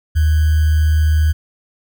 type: tone with sample-and-hold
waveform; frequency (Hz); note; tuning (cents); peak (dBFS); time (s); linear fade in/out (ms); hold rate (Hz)
sine; 77.5; D#2; -6; -10; 0.15-1.33; 20; 1575
effects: none